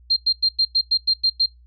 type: tone bursts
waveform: sine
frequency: 4186 Hz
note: C8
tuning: in tune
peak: -14 dBFS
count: 9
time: 0.1-1.462 s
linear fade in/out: 10 ms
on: 66 ms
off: 96 ms
effects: noise-tail reverb RT60 0.2 s tail -23 dB re dry + added 60 Hz sine -47 dBFS peak until 1.66 s